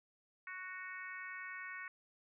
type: harmonic tone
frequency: 370 Hz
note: F#4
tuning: in tune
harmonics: 3 / 4 / 5 / 6 / 7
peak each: -52 / -49 / -48 / -50 / -59 dBFS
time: 0.47-1.88 s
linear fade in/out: 2 ms
effects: none